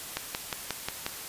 click train, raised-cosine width 0.2 ms, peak -12 dBFS, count 6, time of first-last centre 0.17-1.064 s, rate 5.59 Hz, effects white hiss -40 dBFS RMS until 1.28 s + resampled to 32000 Hz

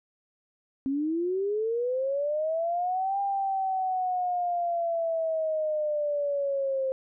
sine linear two-way sweep, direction up then down, 263.7 to 799 to 525 Hz, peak -25 dBFS, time 0.86-6.92 s, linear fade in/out 0 ms, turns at 3.2 s, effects none

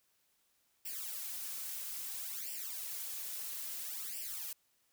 blue noise with flanger, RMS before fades -42 dBFS, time 0.85-4.53 s, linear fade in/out 5 ms, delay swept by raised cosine 0.38 to 4.68 ms, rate 0.6 Hz, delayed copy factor +0.9, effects white hiss -75 dBFS RMS until 4.92 s

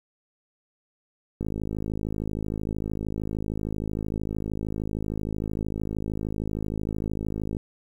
click train, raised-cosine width 3 ms, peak -17 dBFS, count 328, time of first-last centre 1.41-7.568 s, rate 53.1 Hz, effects 9-bit

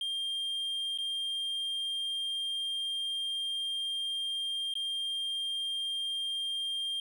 triangle tone with dropouts, 3198 Hz, G7, 34 cents sharp, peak -30 dBFS, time 0.01-7 s, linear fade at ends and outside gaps 2 ms, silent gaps 0.976-0.985 / 4.739-4.753 s, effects none

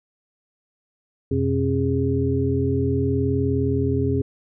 sine tone cluster, 88.8 / 128.2 / 269.5 / 410.4 Hz, F2 / C3 / C#4 / G#4, +29 / -35 / -49 / -21 cents, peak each -24 dBFS, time 1.31-4.22 s, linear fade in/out 5 ms, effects none

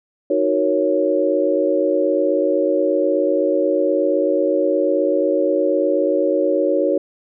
sine chord, D# minor seventh, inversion none, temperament equal, 311.1 / 370 / 466.2 / 554.4 Hz, D#4 / F#4 / A#4 / C#5, 0 / 0 / 0 / 0 cents, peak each -21 / -21 / -22 / -18 dBFS, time 0.3-6.98 s, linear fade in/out 5 ms, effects none

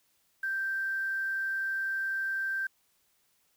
sine tone with quantisation, 1568 Hz, G6, in tune, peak -29 dBFS, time 0.43-2.67 s, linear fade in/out 5 ms, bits 9, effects white hiss -71 dBFS RMS until 3.56 s

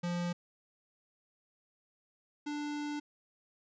square tone pair in turn, 174.61 / 294.6 Hz, F3 / D4, 0 / +6 cents, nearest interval major sixth, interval 906 cents, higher second, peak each -33 / -36 dBFS, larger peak first, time 0.03-0.33 / 2.46-3 s, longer second, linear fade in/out 10 ms, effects resampled to 16000 Hz

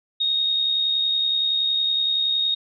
sine tone with amplitude modulation, 3729 Hz, A#7, in tune, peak -17 dBFS, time 0.2-2.55 s, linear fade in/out 10 ms, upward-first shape sine, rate 70.7 Hz, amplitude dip 40%, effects none

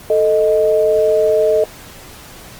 sine tone pair together, 440 / 622.3 Hz, A4 / D#5, 0 / 0 cents, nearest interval tritone, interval 600 cents, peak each -13 dBFS, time 0.1-1.64 s, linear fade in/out 2 ms, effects pink hiss -37 dBFS RMS until 2.59 s + Opus 24 kbps

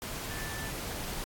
sine tone in noise, 1760 Hz, A6, in tune, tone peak -43 dBFS, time 0.3-0.7 s, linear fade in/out 0 ms, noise pink, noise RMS -38 dBFS, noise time 0.02-1.24 s, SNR -8 dB, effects AAC 64 kbps

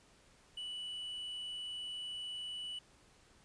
triangle tone, 2960 Hz, F#7, in tune, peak -39 dBFS, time 0.57-2.79 s, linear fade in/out 5 ms, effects pink hiss -65 dBFS RMS until 3.44 s + resampled to 22050 Hz

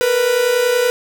45% pulse tone pair together, 463.4 / 493.9 Hz, A#4 / B4, -10 / 0 cents, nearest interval minor second, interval 110 cents, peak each -20 / -14 dBFS, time 0.01-0.9 s, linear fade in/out 0 ms, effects none

